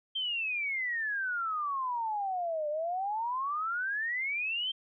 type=exponential two-way sweep; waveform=sine; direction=down then up; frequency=3178 to 587.3 to 3178 Hz; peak=-30 dBFS; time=0.15-4.72 s; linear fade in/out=10 ms; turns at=2.69 s; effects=none